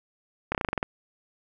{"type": "slowing click train", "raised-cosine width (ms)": 0.5, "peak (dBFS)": -11, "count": 9, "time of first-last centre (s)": [0.52, 0.829], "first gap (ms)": 28, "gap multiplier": 1.09, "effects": []}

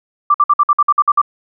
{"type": "tone bursts", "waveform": "sine", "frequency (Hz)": 1174.7, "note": "D6", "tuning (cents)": 0, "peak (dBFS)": -7, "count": 10, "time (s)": [0.3, 1.216], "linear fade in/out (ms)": 5, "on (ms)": 43, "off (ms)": 54, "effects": []}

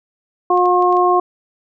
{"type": "harmonic tone", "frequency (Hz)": 358.9, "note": "F4", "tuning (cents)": 47, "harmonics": [1, 2, 3], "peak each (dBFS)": [-15, -15, -15], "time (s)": [0.5, 1.2], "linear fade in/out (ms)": 5}
{"type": "clicks", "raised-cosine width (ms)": 0.2, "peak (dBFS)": -23, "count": 5, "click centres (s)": [0.575, 0.657, 0.824, 0.926, 0.969]}
{"effects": []}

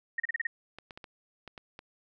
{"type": "tone bursts", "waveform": "sine", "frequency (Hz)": 1862, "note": "A#6", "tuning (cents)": -2, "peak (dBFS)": -27, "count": 6, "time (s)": [0.18, 0.47], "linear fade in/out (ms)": 5, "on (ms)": 20, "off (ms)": 34}
{"type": "clicks", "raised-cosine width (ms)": 0.3, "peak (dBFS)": -28, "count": 7, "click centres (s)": [0.786, 0.908, 0.975, 1.042, 1.477, 1.578, 1.791]}
{"effects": []}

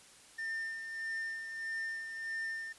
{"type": "tone with tremolo", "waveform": "triangle", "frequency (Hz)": 1803, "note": "A6", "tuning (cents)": 42, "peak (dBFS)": -33, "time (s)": [0.38, 2.73], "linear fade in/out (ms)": 10, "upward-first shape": "sine", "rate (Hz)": 1.6, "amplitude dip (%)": 50, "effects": ["white hiss -58 dBFS RMS until 2.78 s", "resampled to 24000 Hz"]}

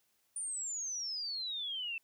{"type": "exponential sweep", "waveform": "sine", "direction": "down", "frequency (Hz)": [9400, 2637], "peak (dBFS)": -36, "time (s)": [0.36, 1.98], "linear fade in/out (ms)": 2, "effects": ["white hiss -75 dBFS RMS until 2.03 s"]}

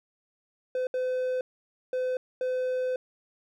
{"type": "tone bursts at uneven times", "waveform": "triangle", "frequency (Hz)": 509, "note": "C5", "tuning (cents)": -48, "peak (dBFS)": -24, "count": 4, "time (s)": [[0.75, 0.87], [0.94, 1.41], [1.93, 2.17], [2.41, 2.96]], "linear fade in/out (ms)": 2, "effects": []}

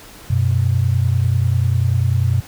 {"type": "tone pair together", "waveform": "sine", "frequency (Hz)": [93.42, 123.6], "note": ["F#2", "B2"], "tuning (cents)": [17, 2], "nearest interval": "perfect fourth", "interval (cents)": 485, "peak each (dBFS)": [-16, -16], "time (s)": [0.3, 2.41], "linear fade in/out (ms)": 5, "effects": ["pink hiss -40 dBFS RMS until 2.47 s"]}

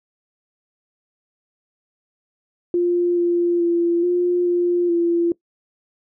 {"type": "tone with pitch steps", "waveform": "sine", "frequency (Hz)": [350.1, 346.7, 342.1, 354, 350.7, 341.3], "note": ["F4", "F4", "F4", "F4", "F4", "F4"], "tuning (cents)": [4, -13, -36, 23, 7, -40], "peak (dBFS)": -15, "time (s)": [2.74, 5.32], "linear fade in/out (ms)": 2, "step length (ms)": 430, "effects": ["noise-tail reverb RT60 0.1 s tail -21 dB re dry"]}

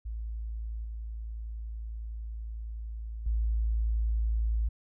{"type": "tone with level steps", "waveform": "sine", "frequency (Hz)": 55.4, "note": "A1", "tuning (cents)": 13, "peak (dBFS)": [-33, -35, -25], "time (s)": [0.05, 4.69], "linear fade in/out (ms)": 10, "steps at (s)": [0.84, 3.26], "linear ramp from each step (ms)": 5, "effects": []}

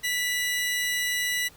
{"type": "tone pair together", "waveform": "sawtooth", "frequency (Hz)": [1975.5, 2883], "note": ["B6", "F#7"], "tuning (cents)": [0, -46], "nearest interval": "perfect fifth", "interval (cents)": 654, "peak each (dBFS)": [-22, -30], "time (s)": [0.03, 1.49], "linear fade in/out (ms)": 20, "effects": ["pink hiss -53 dBFS RMS until 1.56 s"]}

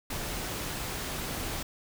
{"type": "noise", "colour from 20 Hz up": "pink", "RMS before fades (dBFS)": -35, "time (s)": [0.1, 1.63], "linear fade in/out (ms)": 5, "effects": []}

